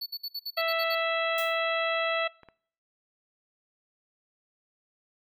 square tone bursts, 4449 Hz, C#8, 5 cents sharp, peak -32 dBFS, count 9, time 0.01-0.951 s, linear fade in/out 10 ms, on 53 ms, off 58 ms
harmonic tone, 659.3 Hz, E5, in tune, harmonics 1 / 2 / 3 / 4 / 5 / 6, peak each -28 / -32 / -33 / -34 / -37 / -41 dBFS, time 0.57-2.28 s, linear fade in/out 10 ms
blue noise with exponential decay, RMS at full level -36 dBFS, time 1.38-1.63 s, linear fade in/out 1 ms, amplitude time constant 53 ms
clicks, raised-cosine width 0.5 ms, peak -34 dBFS, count 2, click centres 2.433 / 2.487 s
effects noise-tail reverb RT60 0.6 s tail -24 dB re dry

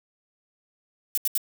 violet noise bursts, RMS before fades -24 dBFS, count 3, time 1.15-1.377 s, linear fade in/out 0 ms, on 25 ms, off 76 ms, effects none

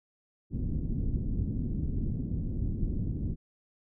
pink low-pass noise, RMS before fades -31 dBFS, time 0.5-3.36 s, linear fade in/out 50 ms, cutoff 270 Hz, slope 24 dB/octave, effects none

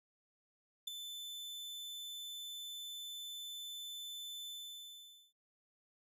40% pulse tone with ADSR envelope, 3520 Hz, A7, in tune, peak -34 dBFS, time 0.87-5.33 s, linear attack 8 ms, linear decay 8 ms, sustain -9 dB, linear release 850 ms, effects none

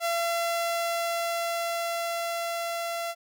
sawtooth tone with level ramp, 679 Hz, F5, 49 cents flat, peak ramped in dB -21 to -26 dBFS, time 0-3.15 s, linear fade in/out 50 ms, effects none

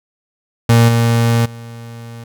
35% pulse tone with level steps, 116.54 Hz, A#2, in tune, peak -5 / -9 / -28 dBFS, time 0.69-2.24 s, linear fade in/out 5 ms, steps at 0.88 / 1.45 s, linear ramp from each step 10 ms, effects none

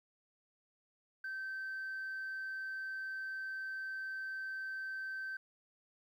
sine tone, 1549 Hz, G6, 21 cents flat, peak -37 dBFS, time 1.24-5.37 s, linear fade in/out 5 ms, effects tanh soft clip ceiling -37 dBFS + 12-bit

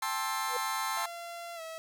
sawtooth chord, A minor seventh, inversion third, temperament just, 792 / 880 / 1056 / 1320 Hz, G5 / A5 / C6 / E6, +18 / 0 / +16 / +2 cents, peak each -36 / -32 / -31 / -33 dBFS, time 0.02-1.06 s, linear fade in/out 5 ms
sine tone with exponential growth, 493.9 Hz, B4, in tune, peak -31 dBFS, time 0.45-0.57 s, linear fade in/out 5 ms, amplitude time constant 25 ms
sawtooth tone with pitch glide, 685 to 648.4 Hz, F5 to E5, -34 to -29 cents, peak -36 dBFS, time 0.97-1.78 s, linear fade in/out 0 ms, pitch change -95 cents, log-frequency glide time 1.55-1.61 s
effects none

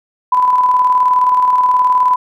sine tone with tremolo, 1000 Hz, B5, 21 cents sharp, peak -7 dBFS, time 0.32-2.16 s, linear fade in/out 5 ms, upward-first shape square, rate 19 Hz, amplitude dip 35%, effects none

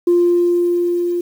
sine tone with level ramp, 349.2 Hz, F4, in tune, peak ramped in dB -8 to -16 dBFS, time 0.07-1.21 s, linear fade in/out 5 ms, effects tanh soft clip ceiling -6 dBFS + 7-bit

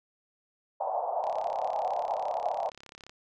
pink band-pass noise, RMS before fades -31 dBFS, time 0.8-2.7 s, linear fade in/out 10 ms, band 610 to 860 Hz, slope 48 dB/octave
click train, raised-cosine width 0.2 ms, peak -30 dBFS, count 65, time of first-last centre 1.24-3.095 s, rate 34.5 Hz
effects none

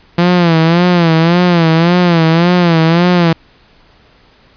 sawtooth tone with vibrato, 170 Hz, F3, 46 cents flat, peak -3 dBFS, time 0.18-3.33 s, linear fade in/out 5 ms, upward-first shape sine, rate 1.8 Hz, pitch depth 94 cents each way, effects pink hiss -47 dBFS RMS until 4.56 s + resampled to 11025 Hz

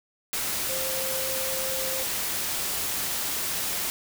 sine tone in noise, 527 Hz, C5, 12 cents sharp, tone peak -33 dBFS, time 0.69-2.03 s, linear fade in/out 0 ms, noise white, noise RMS -29 dBFS, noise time 0.33-3.9 s, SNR -7 dB, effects none

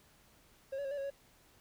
triangle tone with pitch steps, 540 / 566 / 542 / 576 / 549 / 557 Hz, C#5 / C#5 / C#5 / D5 / C#5 / C#5, -45 / +36 / -39 / -34 / -17 / +8 cents, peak -34 dBFS, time 0.72-1.104 s, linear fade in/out 10 ms, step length 64 ms, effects pink hiss -65 dBFS RMS until 1.6 s

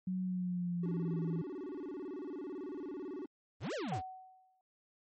sine tone with pitch glide, 185 to 165.77 Hz, F#3 to E3, 0 to +10 cents, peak -33 dBFS, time 0.07-1.42 s, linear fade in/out 5 ms, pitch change -190 cents, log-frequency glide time 0.23-1.19 s
triangle tone with vibrato, 329.6 Hz, E4, in tune, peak -38 dBFS, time 0.83-3.26 s, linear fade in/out 5 ms, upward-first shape square, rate 18 Hz, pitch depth 230 cents each way
square exponential two-way sweep, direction up then down, 73.42 to 659.3 to 73.42 Hz, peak -37 dBFS, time 3.6-4.02 s, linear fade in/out 50 ms, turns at 3.74 s
sine tone with exponential decay, 750 Hz, F#5, 23 cents sharp, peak -34 dBFS, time 3.92-4.61 s, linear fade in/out 1 ms, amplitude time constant 150 ms
effects MP3 32 kbps

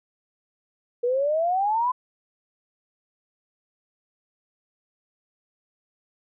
sine exponential sweep, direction up, 473.4 to 1027 Hz, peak -20 dBFS, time 1.03-1.92 s, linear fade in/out 10 ms, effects none

